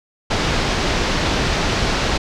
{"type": "low-pass noise", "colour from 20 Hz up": "pink", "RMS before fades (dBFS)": -19, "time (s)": [0.3, 2.18], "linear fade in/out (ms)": 10, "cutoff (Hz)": 5700, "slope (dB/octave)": 24, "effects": []}